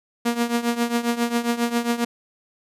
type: tone with tremolo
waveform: sawtooth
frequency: 236.4 Hz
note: A#3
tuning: 24 cents sharp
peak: -13 dBFS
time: 0.25-2.05 s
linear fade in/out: 10 ms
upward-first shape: triangle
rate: 7.4 Hz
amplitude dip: 85%
effects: resampled to 32000 Hz